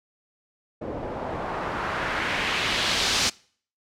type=noise with low-pass filter sweep; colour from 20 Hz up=white; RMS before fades=-27 dBFS; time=0.81-3.3 s; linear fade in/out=10 ms; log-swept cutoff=490 to 5600 Hz; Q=1.3; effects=noise-tail reverb RT60 0.5 s tail -24 dB re dry